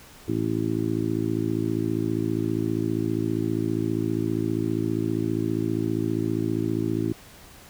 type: harmonic tone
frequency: 55 Hz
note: A1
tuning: in tune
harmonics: 2 / 3 / 4 / 5 / 6 / 7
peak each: -30 / -32 / -33 / -29 / -27 / -33 dBFS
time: 0.28-7.13 s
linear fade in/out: 5 ms
effects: pink hiss -48 dBFS RMS until 7.69 s